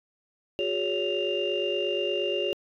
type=tone cluster; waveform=sine; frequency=363.4 / 411.9 / 561 / 2797 Hz; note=F#4 / G#4 / C#5 / F7; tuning=-31 / -14 / +21 / +2 cents; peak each=-30 dBFS; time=0.59-2.53 s; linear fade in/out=0 ms; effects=tanh soft clip ceiling -17 dBFS